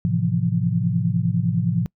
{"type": "chord", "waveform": "sine", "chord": "F major seventh", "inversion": "first", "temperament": "equal", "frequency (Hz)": [110, 130.81, 164.81, 174.61], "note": ["A2", "C3", "E3", "F3"], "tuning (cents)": [0, 0, 0, 0], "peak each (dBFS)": [-24, -25, -24, -22], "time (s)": [0.05, 1.86], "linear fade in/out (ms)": 0, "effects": ["noise-tail reverb RT60 0.1 s tail -26 dB re dry"]}